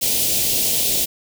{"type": "band-stop noise", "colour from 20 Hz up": "white", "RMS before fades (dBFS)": -19, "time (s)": [0.01, 1.06], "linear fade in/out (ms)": 20, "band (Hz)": [640, 2700], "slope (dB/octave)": 24, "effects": []}